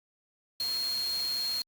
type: tone in noise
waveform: sine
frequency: 4245 Hz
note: C8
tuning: 24 cents sharp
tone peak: -29 dBFS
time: 0.6-1.62 s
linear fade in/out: 2 ms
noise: white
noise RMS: -41 dBFS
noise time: 0.6-1.62 s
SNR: +9 dB
effects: Opus 48 kbps